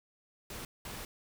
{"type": "noise bursts at uneven times", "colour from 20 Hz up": "pink", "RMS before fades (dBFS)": -43, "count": 2, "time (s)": [[0.5, 0.65], [0.85, 1.05]], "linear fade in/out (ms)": 2, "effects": []}